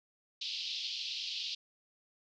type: band-pass noise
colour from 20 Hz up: white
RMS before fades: -39 dBFS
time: 0.41-1.55 s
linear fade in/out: 5 ms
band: 2800 to 4900 Hz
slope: 48 dB/octave
effects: none